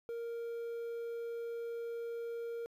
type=tone with quantisation; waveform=triangle; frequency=466.2 Hz; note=A#4; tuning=in tune; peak=-36 dBFS; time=0.09-2.66 s; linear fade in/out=0 ms; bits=11; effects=resampled to 32000 Hz